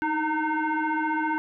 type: tone with frequency modulation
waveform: sine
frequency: 299 Hz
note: D4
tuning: 31 cents sharp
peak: -23 dBFS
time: 0.02-1.38 s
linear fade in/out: 0 ms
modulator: 613 Hz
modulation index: 2.2
effects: none

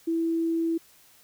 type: tone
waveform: sine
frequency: 330 Hz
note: E4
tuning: 2 cents sharp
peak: -23 dBFS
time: 0.07-0.78 s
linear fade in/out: 10 ms
effects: white hiss -57 dBFS RMS until 1.23 s

